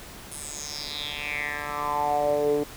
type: tone with band-pass filter sweep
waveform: 10% pulse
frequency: 146.83 Hz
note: D3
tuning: in tune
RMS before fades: -28 dBFS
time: 0.31-2.64 s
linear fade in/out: 10 ms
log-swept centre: 10000 to 360 Hz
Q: 5.4
effects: pink hiss -43 dBFS RMS until 2.76 s